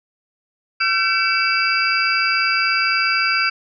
sine tone cluster, 1350 / 1533 / 2282 / 2661 / 4785 Hz, E6 / G6 / C#7 / E7 / D8, +41 / -39 / +50 / +16 / +32 cents, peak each -22 dBFS, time 0.8-3.5 s, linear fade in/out 10 ms, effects none

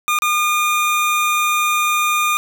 25% pulse tone with dropouts, 1214 Hz, D#6, 43 cents flat, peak -11 dBFS, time 0.08-2.37 s, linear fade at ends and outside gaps 0 ms, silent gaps 0.188-0.221 s, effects none

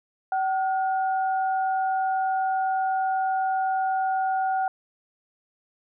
sine tone pair together, 762 / 1435.1 Hz, G5 / F6, -49 / +47 cents, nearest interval major seventh, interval 1096 cents, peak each -22 / -33 dBFS, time 0.32-4.68 s, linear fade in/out 2 ms, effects none

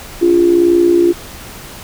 sine tone with amplitude modulation, 345.6 Hz, F4, 18 cents flat, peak -4 dBFS, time 0.21-1.13 s, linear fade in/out 20 ms, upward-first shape sine, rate 61.6 Hz, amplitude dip 65%, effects pink hiss -32 dBFS RMS until 1.83 s

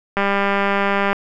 click train, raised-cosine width 0.5 ms, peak -4 dBFS, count 192, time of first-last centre 0.17-1.13 s, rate 199 Hz, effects none

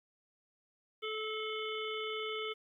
harmonic tone, 434.3 Hz, A4, 23 cents flat, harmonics 1 / 3 / 5 / 7 / 8, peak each -39 / -43 / -43 / -43 / -47 dBFS, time 1.02-2.54 s, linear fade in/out 20 ms, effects 12-bit

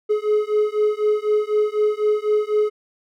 triangle beating tone pair, 421.3 / 425.3 Hz, G#4 / G#4, +25 / +41 cents, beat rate 4 Hz, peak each -18 dBFS, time 0.09-2.7 s, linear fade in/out 20 ms, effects none

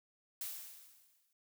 blue noise with exponential decay, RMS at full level -40 dBFS, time 0.41-1.33 s, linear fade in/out 2 ms, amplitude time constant 200 ms, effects none

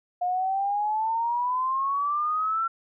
sine exponential sweep, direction up, 710 to 1358 Hz, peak -23 dBFS, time 0.21-2.68 s, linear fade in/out 10 ms, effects none

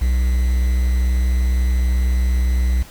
triangle tone with quantisation, 62 Hz, B1, 7 cents sharp, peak -12 dBFS, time 0.01-2.83 s, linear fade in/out 10 ms, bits 6, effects pink hiss -42 dBFS RMS until 2.9 s

